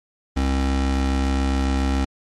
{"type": "tone pair together", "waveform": "square", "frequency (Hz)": [67.2, 268.8], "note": ["C2", "C4"], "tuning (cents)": [47, 47], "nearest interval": "2 octaves", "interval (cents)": 2400, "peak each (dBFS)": [-20, -25], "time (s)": [0.36, 2.05], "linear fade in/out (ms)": 10, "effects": ["low-pass 7000 Hz 12 dB/octave", "MP3 64 kbps"]}